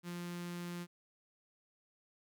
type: tone with notch filter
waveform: sawtooth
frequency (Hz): 174.61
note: F3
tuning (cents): 0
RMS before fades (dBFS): -43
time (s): 0.03-0.87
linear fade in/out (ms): 50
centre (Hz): 630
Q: 1.2
effects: none